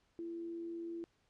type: tone with amplitude modulation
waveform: sine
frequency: 336.9 Hz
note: E4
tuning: 38 cents sharp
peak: -39 dBFS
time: 0.19-1.04 s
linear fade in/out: 0 ms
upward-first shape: sine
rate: 95.5 Hz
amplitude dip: 25%
effects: pink hiss -75 dBFS RMS until 1.29 s + low-pass 6000 Hz 12 dB/octave